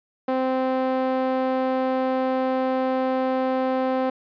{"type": "tone with band-pass filter", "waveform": "sawtooth", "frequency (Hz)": 260, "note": "C4", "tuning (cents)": -11, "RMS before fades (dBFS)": -23, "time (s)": [0.28, 4.1], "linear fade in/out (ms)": 5, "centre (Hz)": 600, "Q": 1.2, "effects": ["resampled to 11025 Hz"]}